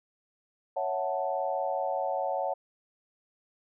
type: chord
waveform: sine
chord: F# minor seventh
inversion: second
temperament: equal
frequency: 554.4 / 659.3 / 740 / 880 Hz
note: C#5 / E5 / F#5 / A5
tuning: 0 / 0 / 0 / 0 cents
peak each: -32 / -35 / -32 / -35 dBFS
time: 0.76-2.54 s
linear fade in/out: 10 ms
effects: none